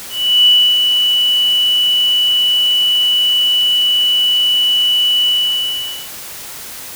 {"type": "tone with ADSR envelope", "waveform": "sine", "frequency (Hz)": 2960, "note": "F#7", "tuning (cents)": 0, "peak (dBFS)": -5, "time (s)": [0.09, 6.1], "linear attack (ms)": 370, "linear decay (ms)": 310, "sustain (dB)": -5, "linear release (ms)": 820, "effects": ["white hiss -30 dBFS RMS until 6.95 s"]}